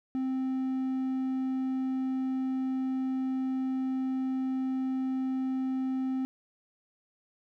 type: tone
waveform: triangle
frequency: 261.6 Hz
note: C4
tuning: in tune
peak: -26 dBFS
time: 0.15-6.25 s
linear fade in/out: 0 ms
effects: none